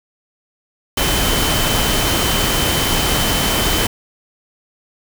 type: tone in noise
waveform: sine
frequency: 3062 Hz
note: G7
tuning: 41 cents flat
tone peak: -23 dBFS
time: 0.97-3.87 s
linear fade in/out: 5 ms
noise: pink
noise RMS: -17 dBFS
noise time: 0.97-3.87 s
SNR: -9 dB
effects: none